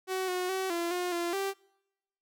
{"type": "tone with pitch steps", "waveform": "sawtooth", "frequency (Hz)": [375.7, 363.6, 379.1, 341.5, 357.6, 344, 391.3], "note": ["F#4", "F#4", "F#4", "F4", "F4", "F4", "G4"], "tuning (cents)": [26, -30, 42, -39, 41, -26, -3], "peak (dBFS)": -26, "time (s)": [0.07, 1.54], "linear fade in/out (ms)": 50, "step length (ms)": 210, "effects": ["noise-tail reverb RT60 0.9 s tail -26 dB re dry"]}